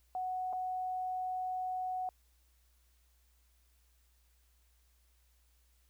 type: tone with dropouts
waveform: sine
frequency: 740 Hz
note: F#5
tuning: in tune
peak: -34 dBFS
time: 0.15-2.09 s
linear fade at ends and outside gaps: 1 ms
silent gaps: 0.528-0.532 s
effects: added 60 Hz sine -67 dBFS peak until 5.89 s + white hiss -74 dBFS RMS until 5.89 s